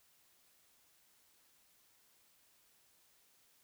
silence, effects white hiss -70 dBFS RMS until 3.63 s

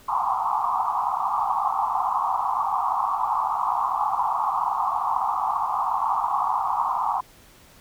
pink band-pass noise, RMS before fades -24 dBFS, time 0.08-7.21 s, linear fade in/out 10 ms, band 760 to 1200 Hz, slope 96 dB/octave, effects pink hiss -52 dBFS RMS until 7.8 s

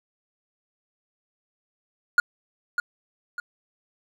triangle tone with echo, 1429 Hz, F6, 39 cents sharp, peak -11 dBFS, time 2.18-2.2 s, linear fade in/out 2 ms, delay 600 ms, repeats 2, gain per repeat -8 dB, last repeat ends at 3.4 s, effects none

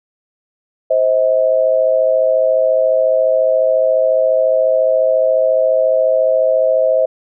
sine tone pair together, 523 / 637.3 Hz, C5 / D#5, -1 / +41 cents, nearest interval minor third, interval 342 cents, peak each -13 dBFS, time 0.9-7.06 s, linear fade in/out 10 ms, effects none

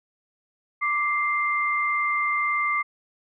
sine tone pair together, 1174.7 / 2093 Hz, D6 / C7, 0 / 0 cents, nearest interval minor seventh, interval 1000 cents, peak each -24 dBFS, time 0.81-2.83 s, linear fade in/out 20 ms, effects none

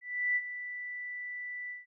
sine tone with ADSR envelope, 1975.5 Hz, B6, in tune, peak -25 dBFS, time 0.01-1.86 s, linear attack 350 ms, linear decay 46 ms, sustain -12 dB, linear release 160 ms, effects none

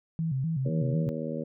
sine tone with vibrato, 146.83 Hz, D3, in tune, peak -26 dBFS, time 0.19-1.09 s, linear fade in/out 0 ms, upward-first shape square, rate 4 Hz, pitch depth 180 cents each way
harmonic tone, 79.1 Hz, D#2, 29 cents sharp, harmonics 2 / 3 / 4 / 5 / 6 / 7, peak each -36 / -35 / -40 / -42 / -38 / -37 dBFS, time 0.65-1.44 s, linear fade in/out 10 ms
effects none

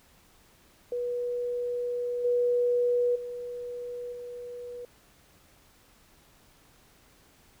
sine tone with level steps, 486.6 Hz, B4, 26 cents flat, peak -28 / -22 / -34 / -37 dBFS, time 0.92-4.85 s, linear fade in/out 2 ms, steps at 2.24 / 3.15 / 4.12 s, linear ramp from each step 10 ms, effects pink hiss -60 dBFS RMS until 7.6 s

